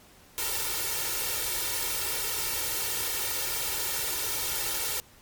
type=noise with comb filter; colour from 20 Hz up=white; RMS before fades=-30 dBFS; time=0.38-5 s; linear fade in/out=0 ms; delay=2.2 ms; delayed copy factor=+0.95; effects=pink hiss -55 dBFS RMS until 5.21 s + MP3 96 kbps